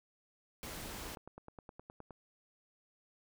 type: noise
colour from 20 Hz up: pink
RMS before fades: -45 dBFS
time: 0.63-1.15 s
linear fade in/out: 0 ms
type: click train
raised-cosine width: 1 ms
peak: -35 dBFS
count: 13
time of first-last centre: 0.86-2.107 s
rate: 9.62 Hz
effects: none